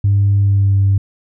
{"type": "tone with pitch glide", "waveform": "sine", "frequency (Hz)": [100, 98.28], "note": ["G2", "G2"], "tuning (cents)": [35, 5], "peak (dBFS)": -8, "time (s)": [0.04, 0.98], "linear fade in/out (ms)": 5, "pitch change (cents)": -30, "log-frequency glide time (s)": [0.41, 0.77], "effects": ["tanh soft clip ceiling -6 dBFS"]}